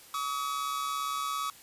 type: tone pair together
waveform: 45% pulse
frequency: 1136.4 / 1274 Hz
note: C#6 / D#6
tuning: +43 / +41 cents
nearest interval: major second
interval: 198 cents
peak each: -33 / -34 dBFS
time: 0.14-1.5 s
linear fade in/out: 2 ms
effects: white hiss -53 dBFS RMS until 1.62 s + resampled to 32000 Hz